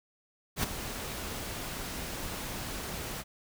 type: noise with ADSR envelope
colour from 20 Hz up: pink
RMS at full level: -28 dBFS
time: 0.56-3.24 s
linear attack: 72 ms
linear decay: 16 ms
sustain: -10 dB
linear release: 40 ms
effects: none